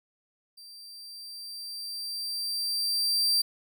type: tone with level ramp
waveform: 40% pulse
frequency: 4699 Hz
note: D8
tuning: in tune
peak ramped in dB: -45 to -20 dBFS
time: 0.57-3.42 s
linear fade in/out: 10 ms
effects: none